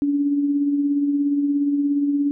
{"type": "tone with tremolo", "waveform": "sine", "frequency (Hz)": 285.8, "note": "D4", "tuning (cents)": -47, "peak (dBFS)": -15, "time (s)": [0.02, 2.31], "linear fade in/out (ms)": 0, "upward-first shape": "triangle", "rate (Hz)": 17, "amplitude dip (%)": 45, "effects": []}